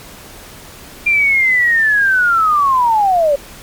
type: linear sweep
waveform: sine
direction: down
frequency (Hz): 2397 to 549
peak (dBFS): -9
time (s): 1.06-3.36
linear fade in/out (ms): 10
effects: pink hiss -36 dBFS RMS until 3.62 s + MP3 96 kbps